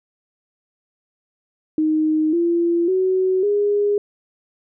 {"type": "tone with pitch steps", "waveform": "sine", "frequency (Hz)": [311.1, 341.2, 374.3, 410.5], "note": ["D#4", "F4", "F#4", "G#4"], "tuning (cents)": [0, -40, 20, -20], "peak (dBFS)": -15, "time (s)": [1.78, 3.98], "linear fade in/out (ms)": 2, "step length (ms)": 550, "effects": []}